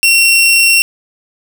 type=tone; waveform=sawtooth; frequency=2729 Hz; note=F7; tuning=41 cents flat; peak=-3 dBFS; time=0.03-0.82 s; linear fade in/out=0 ms; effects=none